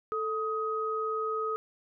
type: tone pair together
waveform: sine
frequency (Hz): 440 / 1258.2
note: A4 / D#6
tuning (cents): 0 / +19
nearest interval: octave + tritone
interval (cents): 1819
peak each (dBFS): -32 / -31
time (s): 0.12-1.56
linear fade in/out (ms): 0
effects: none